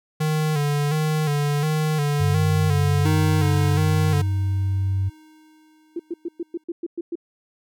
square tone with vibrato, 150.1 Hz, D3, 38 cents sharp, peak -20 dBFS, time 0.2-4.22 s, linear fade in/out 10 ms, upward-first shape square, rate 1.4 Hz, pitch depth 53 cents each way
sine tone with pitch glide, 98 to 95.93 Hz, G2 to G2, 0 to -37 cents, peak -19 dBFS, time 2.19-5.1 s, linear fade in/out 20 ms, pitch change -37 cents, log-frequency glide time 2.55-2.76 s
square tone with exponential decay, 311.1 Hz, D#4, in tune, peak -24 dBFS, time 3.05-6.64 s, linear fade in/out 5 ms, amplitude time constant 780 ms
sine tone bursts, 340.4 Hz, F4, 44 cents flat, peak -24 dBFS, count 9, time 5.96-7.155 s, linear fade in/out 5 ms, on 35 ms, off 110 ms
effects none

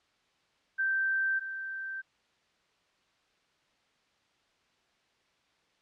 sine tone pair in turn, 1562 / 1562 Hz, G6 / G6, -7 / -7 cents, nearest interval unison, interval 0 cents, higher neither, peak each -26 / -35 dBFS, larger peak first, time 0.78-1.4 / 1.4-2.02 s, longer neither, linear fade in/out 20 ms, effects white hiss -70 dBFS RMS until 5.81 s + low-pass 4000 Hz 12 dB/octave

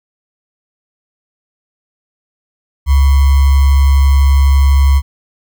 sine tone with sample-and-hold, 69 Hz, C#2, 7 cents flat, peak -5 dBFS, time 2.86-5.02 s, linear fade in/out 50 ms, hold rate 1050 Hz, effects none

